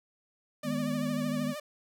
sawtooth tone with vibrato, 587.3 Hz, D5, in tune, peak -33 dBFS, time 0.63-1.6 s, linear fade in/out 5 ms, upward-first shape triangle, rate 13 Hz, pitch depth 81 cents each way
sine chord, G# minor, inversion second, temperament equal, 155.56 / 207.7 / 246.9 Hz, D#3 / G#3 / B3, 0 / 0 / 0 cents, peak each -36 / -35 / -31 dBFS, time 0.63-1.55 s, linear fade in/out 50 ms
effects none

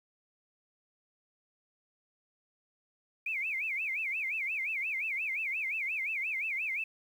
sine tone with vibrato, 2349 Hz, D7, in tune, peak -31 dBFS, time 3.26-6.84 s, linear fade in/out 5 ms, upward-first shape sine, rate 5.7 Hz, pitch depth 220 cents each way, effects 10-bit

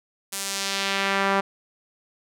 sawtooth tone with band-pass filter sweep, 196.2 Hz, G3, 2 cents sharp, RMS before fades -25 dBFS, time 0.32-1.41 s, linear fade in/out 10 ms, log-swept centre 10000 to 1100 Hz, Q 0.96, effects none

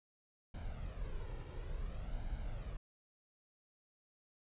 brown noise with flanger, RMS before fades -42 dBFS, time 0.54-2.77 s, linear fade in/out 5 ms, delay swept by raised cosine 1.3 to 2.2 ms, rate 0.57 Hz, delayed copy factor +0.55, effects resampled to 8000 Hz

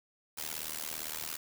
white noise with amplitude modulation, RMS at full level -35 dBFS, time 0.37-1.37 s, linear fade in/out 10 ms, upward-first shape sine, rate 77.5 Hz, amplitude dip 100%, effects none

